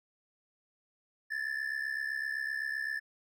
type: ring-modulated tone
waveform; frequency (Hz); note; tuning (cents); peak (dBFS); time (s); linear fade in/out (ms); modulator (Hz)
triangle; 1753; A6; -7; -28; 1.3-3; 20; 33.9
effects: none